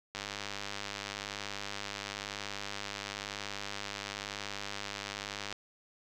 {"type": "click train", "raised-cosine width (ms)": 0.2, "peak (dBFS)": -20, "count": 544, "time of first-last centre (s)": [0.15, 5.526], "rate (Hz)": 101, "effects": []}